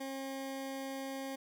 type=tone; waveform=20% pulse; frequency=269.4 Hz; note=C#4; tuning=49 cents flat; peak=-34 dBFS; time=0-1.36 s; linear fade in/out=10 ms; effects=none